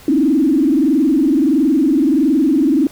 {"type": "tone with frequency modulation", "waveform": "sine", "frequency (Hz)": 291.5, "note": "D4", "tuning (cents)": -13, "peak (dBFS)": -10, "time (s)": [0.08, 2.87], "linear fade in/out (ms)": 2, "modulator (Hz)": 21.5, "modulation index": 1.8, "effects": ["pink hiss -41 dBFS RMS until 2.91 s"]}